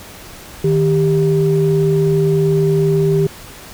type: tone pair together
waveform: sine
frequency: 155.43 / 394.6 Hz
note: D#3 / G4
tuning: -1 / +11 cents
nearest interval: octave + major third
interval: 1612 cents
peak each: -13 dBFS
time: 0.64-3.27 s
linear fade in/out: 5 ms
effects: tanh soft clip ceiling -4 dBFS + pink hiss -36 dBFS RMS until 3.73 s

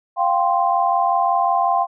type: chord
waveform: sine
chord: F suspended second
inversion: none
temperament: equal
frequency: 698.5 / 784 / 1046.5 Hz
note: F5 / G5 / C6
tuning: 0 / 0 / 0 cents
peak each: -19 / -19 / -20 dBFS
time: 0.16-1.87 s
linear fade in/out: 50 ms
effects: none

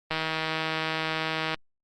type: click train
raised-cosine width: 0.3 ms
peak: -12 dBFS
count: 229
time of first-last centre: 0.11-1.544 s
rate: 159 Hz
effects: Opus 24 kbps

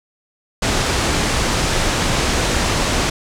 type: low-pass noise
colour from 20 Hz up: pink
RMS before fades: -18 dBFS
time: 0.62-3.1 s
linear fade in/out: 5 ms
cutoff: 8400 Hz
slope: 24 dB/octave
effects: none

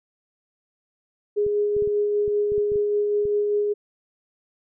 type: tone with tremolo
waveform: sine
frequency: 414.1 Hz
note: G#4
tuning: 5 cents flat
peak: -18 dBFS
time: 1.36-3.74 s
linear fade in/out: 20 ms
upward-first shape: sine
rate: 5.1 Hz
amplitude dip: 25%
type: clicks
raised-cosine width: 5 ms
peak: -26 dBFS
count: 10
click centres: 1.465 / 1.766 / 1.823 / 1.875 / 2.279 / 2.52 / 2.58 / 2.719 / 2.758 / 3.254 s
effects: none

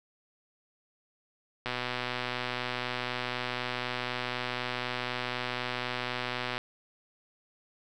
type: click train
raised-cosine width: 0.3 ms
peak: -16 dBFS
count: 611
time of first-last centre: 1.66-6.579 s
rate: 124 Hz
effects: none

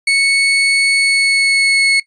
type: tone with pitch glide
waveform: 35% pulse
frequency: 2211 to 2192 Hz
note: C#7 to C#7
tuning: -5 to -20 cents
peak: -8 dBFS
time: 0.07-2 s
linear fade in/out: 5 ms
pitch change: -15 cents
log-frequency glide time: 0.96-1.88 s
effects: noise-tail reverb RT60 0.1 s tail -17 dB re dry + resampled to 22050 Hz

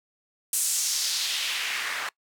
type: noise with band-pass filter sweep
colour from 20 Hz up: white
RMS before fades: -28 dBFS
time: 0.53-2.09 s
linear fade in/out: 2 ms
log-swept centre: 9300 to 1400 Hz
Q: 1.7
effects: noise-tail reverb RT60 0.1 s tail -23 dB re dry

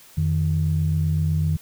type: tone pair together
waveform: sine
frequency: 87.66 / 155.56 Hz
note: F2 / D#3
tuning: +7 / 0 cents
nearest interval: minor seventh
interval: 993 cents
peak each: -21 / -20 dBFS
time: 0.17-1.57 s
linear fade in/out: 10 ms
effects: tanh soft clip ceiling -11 dBFS + white hiss -49 dBFS RMS until 1.61 s

